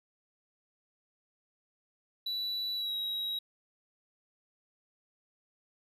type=tone with pitch glide; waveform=triangle; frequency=3948 to 3838 Hz; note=B7 to A#7; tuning=-1 to +50 cents; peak=-31 dBFS; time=2.26-3.39 s; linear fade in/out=5 ms; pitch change=-49 cents; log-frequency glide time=2.75-2.95 s; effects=none